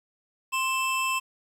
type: tone pair together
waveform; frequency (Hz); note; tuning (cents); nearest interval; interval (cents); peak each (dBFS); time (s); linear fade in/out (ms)
square; 1049 / 2643; C6 / E7; +4 / +4; octave + major third; 1600; -28; 0.52-1.2; 20
effects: low-pass 12000 Hz 12 dB/octave + 9-bit